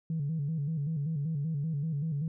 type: tone with vibrato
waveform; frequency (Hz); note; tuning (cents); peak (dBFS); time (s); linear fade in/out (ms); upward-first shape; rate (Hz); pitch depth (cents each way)
sine; 151.8; D#3; -42; -28; 0.1-2.28; 2; square; 5.2; 110
effects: tanh soft clip ceiling -25 dBFS